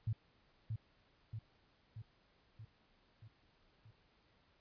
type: tone with echo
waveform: sine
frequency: 110 Hz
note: A2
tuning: in tune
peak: -33 dBFS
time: 0.07-0.13 s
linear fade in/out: 5 ms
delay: 630 ms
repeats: 6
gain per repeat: -4 dB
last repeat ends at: 3.91 s
effects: pink hiss -72 dBFS RMS until 4.6 s + resampled to 11025 Hz